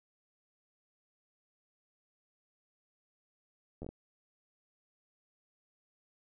slowing click train, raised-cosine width 2 ms, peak -30 dBFS, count 5, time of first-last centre 3.82-3.89 s, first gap 11 ms, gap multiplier 1.32, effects none

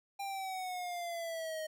square exponential sweep, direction down, 799 to 622.3 Hz, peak -38 dBFS, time 0.19-1.67 s, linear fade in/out 10 ms, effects none

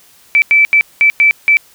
sine tone bursts at uneven times, 2319 Hz, D7, 22 cents flat, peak -5 dBFS, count 6, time 0.35-0.42 / 0.51-0.65 / 0.73-0.81 / 1.01-1.1 / 1.2-1.31 / 1.48-1.57 s, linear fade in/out 0 ms, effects white hiss -46 dBFS RMS until 1.74 s

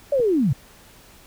sine linear sweep, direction down, 587.3 to 112.7 Hz, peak -16 dBFS, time 0.12-0.53 s, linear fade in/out 5 ms
clicks, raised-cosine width 2 ms, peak -22 dBFS, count 2, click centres 0.195 / 0.202 s
effects pink hiss -49 dBFS RMS until 1.26 s

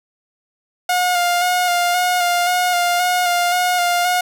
sawtooth tone with vibrato, 712 Hz, F5, 33 cents sharp, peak -11 dBFS, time 0.89-4.21 s, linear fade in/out 5 ms, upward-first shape square, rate 1.9 Hz, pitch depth 22 cents each way, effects none

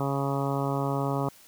harmonic tone, 138.59 Hz, C#3, in tune, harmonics 1 / 2 / 3 / 4 / 5 / 6 / 7 / 8 / 9, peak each -29 / -32 / -34 / -35 / -36 / -37 / -37 / -38 / -39 dBFS, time 0-1.29 s, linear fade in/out 2 ms, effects white hiss -54 dBFS RMS until 1.47 s

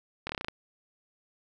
slowing click train, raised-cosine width 0.3 ms, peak -17 dBFS, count 8, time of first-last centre 0.27-0.484 s, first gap 24 ms, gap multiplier 1.08, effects none

